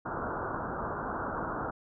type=low-pass noise; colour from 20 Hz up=white; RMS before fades=-35 dBFS; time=0.05-1.71 s; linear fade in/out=10 ms; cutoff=1500 Hz; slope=96 dB/octave; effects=none